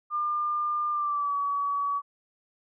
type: tone with pitch glide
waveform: sine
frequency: 1200 to 1135.9 Hz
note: D6 to C#6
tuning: +37 to +42 cents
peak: -25 dBFS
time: 0.1-2.02 s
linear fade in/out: 50 ms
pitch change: -95 cents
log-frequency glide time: 0.91-1.36 s
effects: none